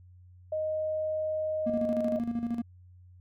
sine tone, 622.3 Hz, D#5, in tune, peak -28 dBFS, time 0.52-2.19 s, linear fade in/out 5 ms
triangle tone with tremolo, 234.7 Hz, A#3, 12 cents sharp, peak -25 dBFS, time 1.66-2.62 s, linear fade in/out 10 ms, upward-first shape square, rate 13 Hz, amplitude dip 60%
effects added 90 Hz sine -51 dBFS peak until 3.2 s

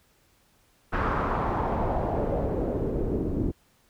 pink noise with low-pass filter sweep, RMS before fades -27 dBFS, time 0.92-3.52 s, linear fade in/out 20 ms, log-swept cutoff 1400 to 300 Hz, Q 2.3, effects pink hiss -64 dBFS RMS until 3.89 s

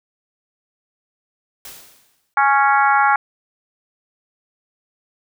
white noise with exponential decay, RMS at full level -34 dBFS, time 1.65-2.34 s, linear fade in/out 2 ms, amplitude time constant 150 ms
harmonic tone, 277.2 Hz, C#4, in tune, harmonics 3 / 4 / 5 / 6 / 7 / 8, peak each -15 / -19 / -17 / -22 / -28 / -28 dBFS, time 2.37-3.16 s, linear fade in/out 2 ms
effects none

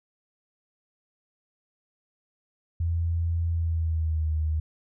sine tone with pitch glide, 84 to 77.92 Hz, E2 to D#2, +33 to +3 cents, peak -23 dBFS, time 2.8-4.6 s, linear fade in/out 5 ms, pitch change -130 cents, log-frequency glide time 3.5-4.3 s, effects none

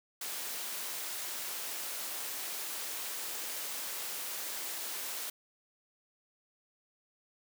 white high-pass noise, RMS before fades -39 dBFS, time 0.21-5.3 s, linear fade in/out 5 ms, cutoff 330 Hz, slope 12 dB/octave, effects none

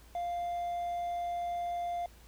triangle tone with hard clipping, 698 Hz, F5, 1 cent flat, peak -33 dBFS, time 0.15-2.06 s, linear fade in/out 2 ms, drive 5 dB, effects added 57 Hz sine -55 dBFS peak until 2.27 s + pink hiss -60 dBFS RMS until 2.27 s

